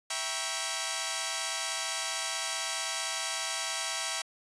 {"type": "chord", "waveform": "5% pulse", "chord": "E diminished seventh", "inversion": "none", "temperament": "equal with one note detuned", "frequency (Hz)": [659.3, 784, 951.9, 1108.7], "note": ["E5", "G5", "Bb5", "Db6"], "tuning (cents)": [0, 0, 36, 0], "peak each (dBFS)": -25, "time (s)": [0.1, 4.22], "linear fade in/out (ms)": 5, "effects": ["resampled to 22050 Hz"]}